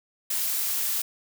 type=noise; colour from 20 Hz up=blue; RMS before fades=-27 dBFS; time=0.3-1.02 s; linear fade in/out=5 ms; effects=none